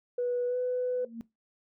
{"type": "tone with pitch glide", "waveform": "sine", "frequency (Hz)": [489.6, 499.6], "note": ["B4", "B4"], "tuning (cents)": [-15, 20], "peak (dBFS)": -26, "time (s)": [0.18, 1.05], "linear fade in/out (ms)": 5, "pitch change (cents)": 35, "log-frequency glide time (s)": [0.47, 0.57]}
{"type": "tone with exponential growth", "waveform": "sine", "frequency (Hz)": 230, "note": "A#3", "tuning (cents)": -23, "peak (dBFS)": -33, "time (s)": [0.89, 1.21], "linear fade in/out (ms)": 0, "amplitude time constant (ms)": 69}
{"effects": ["noise-tail reverb RT60 0.2 s tail -19 dB re dry", "tanh soft clip ceiling -22 dBFS"]}